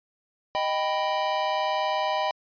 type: chord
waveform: square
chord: Eb augmented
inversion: none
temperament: equal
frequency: 622.3 / 784 / 987.8 Hz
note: Eb5 / G5 / B5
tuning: 0 / 0 / 0 cents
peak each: -29 dBFS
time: 0.55-2.31 s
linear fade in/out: 0 ms
effects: resampled to 11025 Hz